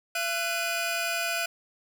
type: tone cluster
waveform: sawtooth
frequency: 678 / 1489 / 2465 Hz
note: E5 / F#6 / D#7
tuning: +49 / +11 / -17 cents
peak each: -28 dBFS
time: 0.15-1.46 s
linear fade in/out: 5 ms
effects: none